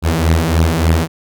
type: beating tone pair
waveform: sawtooth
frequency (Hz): 79.7 / 83.1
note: D#2 / E2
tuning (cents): +42 / +15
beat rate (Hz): 3.4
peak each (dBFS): -10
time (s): 0.02-1.08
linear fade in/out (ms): 50
effects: none